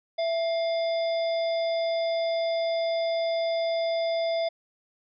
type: harmonic tone with a mistuned harmonic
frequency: 704 Hz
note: F5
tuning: 14 cents sharp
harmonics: 1 / 3 / 5 / 7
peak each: -24 / -39 / -39 / -41 dBFS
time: 0.18-4.49 s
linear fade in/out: 10 ms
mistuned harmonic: 1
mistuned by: -100 cents
effects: none